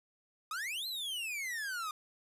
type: exponential two-way sweep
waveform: 45% pulse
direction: up then down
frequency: 1208 to 4200 to 1208 Hz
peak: -36 dBFS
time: 0.51-1.91 s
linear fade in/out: 2 ms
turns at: 0.87 s
effects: resampled to 32000 Hz + 11-bit